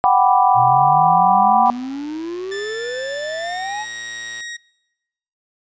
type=chord; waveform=sine; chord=G major seventh; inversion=third; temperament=equal; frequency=740 / 784 / 987.8 / 1174.7 Hz; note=F#5 / G5 / B5 / D6; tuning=0 / 0 / 0 / 0 cents; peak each=-15 / -15 / -16 / -20 dBFS; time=0.04-1.7 s; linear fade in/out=0 ms
type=exponential sweep; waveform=triangle; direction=up; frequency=118.6 to 873 Hz; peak=-22 dBFS; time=0.54-3.86 s; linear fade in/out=50 ms
type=click train; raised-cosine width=0.2 ms; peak=-24 dBFS; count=314; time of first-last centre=1.66-4.406 s; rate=114 Hz
type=tone with pitch glide; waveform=sawtooth; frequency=1760 to 1886.3 Hz; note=A6 to A#6; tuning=0 to +20 cents; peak=-24 dBFS; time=2.51-4.57 s; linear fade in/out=10 ms; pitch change=+120 cents; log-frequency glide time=3.38-3.72 s
effects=noise-tail reverb RT60 1.0 s tail -25 dB re dry + resampled to 16000 Hz